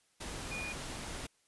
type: tone in noise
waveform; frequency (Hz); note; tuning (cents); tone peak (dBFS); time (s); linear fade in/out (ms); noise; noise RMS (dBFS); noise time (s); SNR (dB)
sine; 2442; D#7; -33; -39; 0.51-0.73; 10; pink; -42; 0.2-1.27; 0
effects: white hiss -72 dBFS RMS until 1.47 s + resampled to 24000 Hz